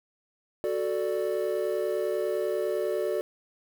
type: chord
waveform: triangle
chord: D major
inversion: first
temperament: equal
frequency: 370 / 440 / 587.3 Hz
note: F#4 / A4 / D5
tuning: 0 / 0 / 0 cents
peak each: -28 dBFS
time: 0.64-3.21 s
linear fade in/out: 0 ms
effects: tanh soft clip ceiling -15 dBFS + 8-bit